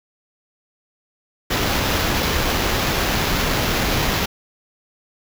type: noise with sample-and-hold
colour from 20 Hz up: pink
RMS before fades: -20 dBFS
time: 1.5-4.26 s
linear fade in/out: 10 ms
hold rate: 8820 Hz
effects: none